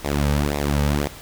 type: tone with flanger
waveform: sawtooth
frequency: 72.3 Hz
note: D2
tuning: 27 cents flat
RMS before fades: -21 dBFS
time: 0.04-1.08 s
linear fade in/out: 10 ms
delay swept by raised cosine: 0.65 to 2.95 ms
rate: 1.9 Hz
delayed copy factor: -0.75
effects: pink hiss -40 dBFS RMS until 1.21 s